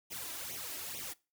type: noise with flanger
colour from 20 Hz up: white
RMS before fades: -42 dBFS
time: 0.1-1.14 s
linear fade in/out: 20 ms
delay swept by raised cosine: 0.31 to 3.11 ms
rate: 2.3 Hz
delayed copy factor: +0.85
effects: noise-tail reverb RT60 0.3 s tail -22 dB re dry + high-pass 60 Hz 12 dB/octave